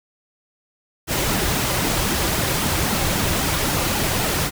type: noise with flanger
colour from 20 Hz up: pink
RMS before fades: -21 dBFS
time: 1.07-4.51 s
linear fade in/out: 50 ms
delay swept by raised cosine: 1.7 to 4.7 ms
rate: 3.8 Hz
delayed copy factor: -0.5
effects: none